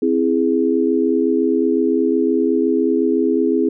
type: chord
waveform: sine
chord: C augmented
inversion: none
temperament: equal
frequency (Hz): 261.6 / 329.6 / 415.3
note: C4 / E4 / G#4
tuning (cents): 0 / 0 / 0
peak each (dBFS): -18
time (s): 0.02-3.69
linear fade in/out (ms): 5
effects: none